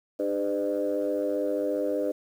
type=tone cluster; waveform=sine; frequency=301.3 / 403.3 / 509 / 604 Hz; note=D4 / G4 / C5 / D5; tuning=+44 / +49 / -48 / +48 cents; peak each=-30 / -32 / -28 / -30 dBFS; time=0.19-2.12 s; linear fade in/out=10 ms; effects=tanh soft clip ceiling -17 dBFS + 9-bit